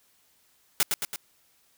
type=noise with echo; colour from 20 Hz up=white; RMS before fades=-22 dBFS; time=0.8-0.83 s; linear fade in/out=0 ms; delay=110 ms; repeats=3; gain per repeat=-4 dB; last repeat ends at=1.16 s; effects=white hiss -65 dBFS RMS until 1.77 s